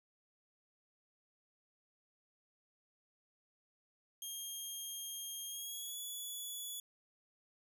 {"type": "tone with pitch glide", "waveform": "10% pulse", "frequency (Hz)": [3224, 3410], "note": ["G7", "G#7"], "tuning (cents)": [48, 45], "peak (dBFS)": -35, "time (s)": [4.22, 6.8], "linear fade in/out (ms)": 2, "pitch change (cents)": 97, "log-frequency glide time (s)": [5.47, 5.98], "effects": []}